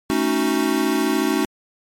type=chord; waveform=square; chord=D# half-diminished seventh; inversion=second; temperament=equal; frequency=220 / 277.2 / 311.1 / 370 Hz; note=A3 / C#4 / D#4 / F#4; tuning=0 / 0 / 0 / 0 cents; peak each=-26 / -23 / -23 / -24 dBFS; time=0.1-1.45 s; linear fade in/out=0 ms; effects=MP3 64 kbps